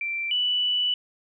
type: tone pair in turn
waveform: sine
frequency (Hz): 2349 / 2966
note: D7 / F#7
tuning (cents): 0 / +4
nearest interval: major third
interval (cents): 404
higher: second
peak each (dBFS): -26 / -21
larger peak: second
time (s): 0.01-0.31 / 0.31-0.94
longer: second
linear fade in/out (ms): 2
effects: none